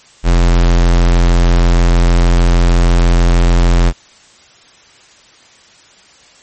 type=tone; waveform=square; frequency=43.2 Hz; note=F1; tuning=18 cents flat; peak=-7 dBFS; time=0.23-3.93 s; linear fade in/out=50 ms; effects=white hiss -44 dBFS RMS until 6.42 s + MP3 32 kbps